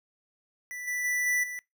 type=tone with level steps; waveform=square; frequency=1975.5 Hz; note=B6; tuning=in tune; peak=-37 / -30 / -27 / -25 / -36 dBFS; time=0.71-1.59 s; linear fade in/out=0 ms; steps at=0.87 / 1.04 / 1.26 / 1.43 s; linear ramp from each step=10 ms; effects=noise-tail reverb RT60 0.2 s tail -24 dB re dry